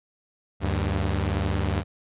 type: tone pair together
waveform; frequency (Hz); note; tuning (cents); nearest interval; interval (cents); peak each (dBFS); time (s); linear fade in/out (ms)
sawtooth; 75.94 / 98; D#2 / G2; -41 / 0; major third; 441; -22; 0.6-1.84; 50
effects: resampled to 8000 Hz